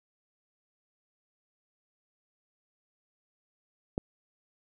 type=click; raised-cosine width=2 ms; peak=-16 dBFS; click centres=3.979 s; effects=none